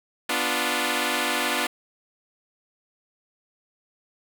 5% pulse chord, B diminished, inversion none, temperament equal, 246.9 / 293.7 / 349.2 Hz, B3 / D4 / F4, 0 / 0 / 0 cents, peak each -16 dBFS, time 0.29-1.67 s, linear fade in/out 5 ms, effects none

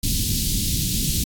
pink band-stop noise, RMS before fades -22 dBFS, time 0.03-1.24 s, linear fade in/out 5 ms, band 250 to 3500 Hz, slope 24 dB/octave, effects AAC 64 kbps

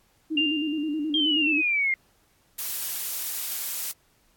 sine tone with vibrato, 303.2 Hz, D#4, 45 cents flat, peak -25 dBFS, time 0.3-1.62 s, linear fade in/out 20 ms, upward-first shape square, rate 9.4 Hz, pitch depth 67 cents each way
sine tone with exponential decay, 2794 Hz, F7, in tune, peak -19 dBFS, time 0.37-1.16 s, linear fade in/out 5 ms, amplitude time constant 170 ms
sine exponential sweep, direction down, 3236 to 2094 Hz, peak -21 dBFS, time 1.14-1.94 s, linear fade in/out 2 ms
blue noise, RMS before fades -30 dBFS, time 2.58-3.92 s, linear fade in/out 10 ms
effects pink hiss -64 dBFS RMS until 4.36 s + AAC 64 kbps

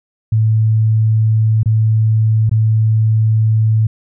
sine tone with dropouts, 110 Hz, A2, in tune, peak -9 dBFS, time 0.32-3.87 s, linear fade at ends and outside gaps 5 ms, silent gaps 1.632-1.658 / 2.495-2.513 s, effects none

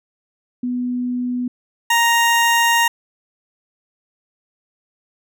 sine / 20% pulse tone pair in turn, 247.3 / 933.7 Hz, B3 / A#5, +3 / +3 cents, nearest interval octave + major seventh, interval 2300 cents, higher second, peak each -19 / -8 dBFS, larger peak second, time 0.63-1.48 / 1.9-2.88 s, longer second, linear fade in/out 5 ms, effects none

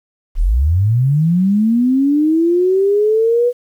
sine linear sweep, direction up, 30.12 to 493.9 Hz, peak -10 dBFS, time 0.35-3.53 s, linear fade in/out 50 ms, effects 8-bit

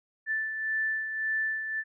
sine beating tone pair, 1760 / 1761.8 Hz, A6 / A6, 0 / +2 cents, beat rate 1.8 Hz, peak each -28 / -37 dBFS, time 0.26-1.84 s, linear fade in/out 50 ms, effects none

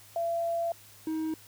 sine / triangle tone pair in turn, 676 / 316.5 Hz, E5 / D#4, +43 / +30 cents, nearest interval octave + minor second, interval 1313 cents, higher first, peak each -27 dBFS, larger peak neither, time 0.16-0.72 / 1.07-1.34 s, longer first, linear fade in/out 2 ms, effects added 103 Hz sine -60 dBFS peak until 1.47 s + white hiss -54 dBFS RMS until 1.47 s

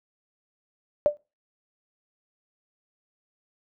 sine tone with exponential decay, 590 Hz, D5, 8 cents sharp, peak -12 dBFS, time 1.06-1.17 s, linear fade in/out 0 ms, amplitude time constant 23 ms, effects noise-tail reverb RT60 0.3 s tail -24 dB re dry

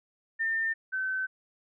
sine tone pair in turn, 1805 / 1529.8 Hz, A6 / G6, +44 / -43 cents, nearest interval minor third, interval 287 cents, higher first, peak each -26 / -28 dBFS, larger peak first, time 0.39-0.74 / 0.92-1.27 s, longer neither, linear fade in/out 20 ms, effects none

